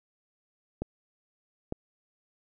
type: clicks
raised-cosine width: 2 ms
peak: -18 dBFS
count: 2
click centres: 0.82 / 1.724 s
effects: none